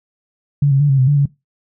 sine tone with pitch steps, 143 / 136.7 / 145.4 / 136.1 / 129.4 / 144.9 / 141.4 Hz, D3 / C#3 / D3 / C#3 / C3 / D3 / C#3, -46 / -24 / -17 / -31 / -19 / -23 / +35 cents, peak -9 dBFS, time 0.62-1.257 s, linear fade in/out 5 ms, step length 91 ms, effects noise-tail reverb RT60 0.2 s tail -20 dB re dry

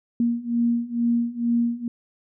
sine beating tone pair, 234.6 / 236.8 Hz, A#3 / A#3, +11 / +27 cents, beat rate 2.2 Hz, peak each -24 / -22 dBFS, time 0.2-1.88 s, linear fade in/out 2 ms, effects none

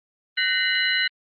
sine tone cluster, 1515 / 1863 / 2050 / 2930 / 4038 Hz, F#6 / A#6 / C7 / F#7 / B7, +40 / -2 / -36 / -18 / +38 cents, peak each -26 dBFS, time 0.37-1.08 s, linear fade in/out 10 ms, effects Opus 24 kbps

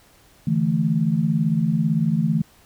sine chord, D suspended second, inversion none, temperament equal, 146.83 / 164.81 / 220 Hz, D3 / E3 / A3, 0 / 0 / 0 cents, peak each -24 / -20 / -22 dBFS, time 0.47-2.42 s, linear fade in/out 5 ms, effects pink hiss -54 dBFS RMS until 2.65 s

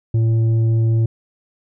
sine tone with tanh clipping, 113.1 Hz, A2, 48 cents sharp, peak -14 dBFS, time 0.14-1.06 s, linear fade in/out 5 ms, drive 6 dB, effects none

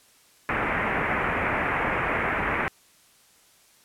white low-pass noise, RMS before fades -26 dBFS, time 0.49-2.68 s, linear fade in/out 0 ms, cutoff 2300 Hz, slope 48 dB/octave, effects white hiss -58 dBFS RMS until 3.84 s + low-pass 12000 Hz 12 dB/octave

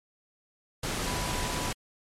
sine tone in noise, 987.8 Hz, B5, in tune, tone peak -38 dBFS, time 1.06-1.71 s, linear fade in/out 5 ms, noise pink, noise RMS -31 dBFS, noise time 0.83-1.73 s, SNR -10 dB, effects low-pass 10000 Hz 12 dB/octave + MP3 64 kbps

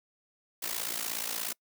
white noise with amplitude modulation, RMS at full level -31 dBFS, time 0.62-1.53 s, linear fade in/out 10 ms, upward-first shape sine, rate 56.8 Hz, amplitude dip 80%, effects noise-tail reverb RT60 0.1 s tail -26 dB re dry + high-pass 200 Hz 12 dB/octave

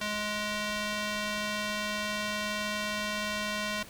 square tone with band-pass filter, 209.8 Hz, G#3, 18 cents sharp, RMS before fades -33 dBFS, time 0.01-3.83 s, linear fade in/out 5 ms, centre 2900 Hz, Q 0.66, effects pink hiss -49 dBFS RMS until 3.89 s

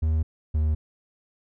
triangle tone pair in turn, 79 / 77.11 Hz, D#2 / D#2, +27 / -15 cents, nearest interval unison, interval 42 cents, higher first, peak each -18 dBFS, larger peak neither, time 0.02-0.23 / 0.54-0.75 s, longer neither, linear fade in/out 10 ms, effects none

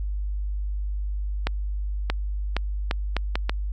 accelerating click train, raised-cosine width 0.3 ms, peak -8 dBFS, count 7, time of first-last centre 1.47-3.495 s, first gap 630 ms, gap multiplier 0.74, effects added 50 Hz sine -25 dBFS peak until 3.72 s

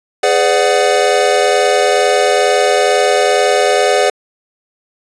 square chord, G# half-diminished seventh, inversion none, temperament equal with one note detuned, 415.3 / 505.1 / 587.3 / 740 Hz, G#4 / B4 / D5 / F#5, 0 / +39 / 0 / 0 cents, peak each -16 dBFS, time 0.23-4.1 s, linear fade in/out 5 ms, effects resampled to 22050 Hz

